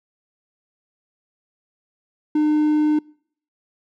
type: tone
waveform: triangle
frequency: 303 Hz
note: D#4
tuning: 46 cents flat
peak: -13 dBFS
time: 2.35-2.99 s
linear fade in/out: 5 ms
effects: noise-tail reverb RT60 0.6 s tail -26 dB re dry